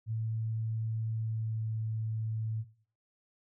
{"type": "tone with pitch glide", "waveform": "sine", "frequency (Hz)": [111.5, 110.54], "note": ["A2", "A2"], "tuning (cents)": [23, 8], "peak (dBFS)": -31, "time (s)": [0.06, 2.65], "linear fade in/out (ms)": 50, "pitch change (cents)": -15, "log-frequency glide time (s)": [1.14, 1.65], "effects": ["noise-tail reverb RT60 0.5 s tail -18 dB re dry"]}